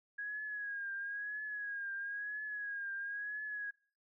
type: tone with vibrato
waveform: sine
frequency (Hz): 1651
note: G#6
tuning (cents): -11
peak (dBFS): -38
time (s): 0.18-3.71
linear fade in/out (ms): 10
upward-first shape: triangle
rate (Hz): 1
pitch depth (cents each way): 68
effects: noise-tail reverb RT60 0.5 s tail -23 dB re dry